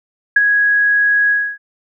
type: tone with ADSR envelope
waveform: sine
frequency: 1661.2 Hz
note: G#6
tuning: in tune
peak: -4 dBFS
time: 0.36-1.58 s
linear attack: 6 ms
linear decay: 26 ms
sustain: -6 dB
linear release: 280 ms
effects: none